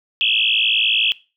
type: tone with frequency modulation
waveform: sine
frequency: 2960 Hz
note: F#7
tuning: in tune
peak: -14 dBFS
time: 0.21-1.12 s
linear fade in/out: 0 ms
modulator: 55.3 Hz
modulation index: 7.2
effects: noise-tail reverb RT60 0.3 s tail -20 dB re dry